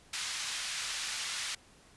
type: band-pass noise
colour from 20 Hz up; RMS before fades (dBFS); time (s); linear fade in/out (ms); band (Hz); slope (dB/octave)
white; -37; 0.13-1.55; 5; 1400 to 6000; 12
effects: pink hiss -60 dBFS RMS until 1.96 s + resampled to 24000 Hz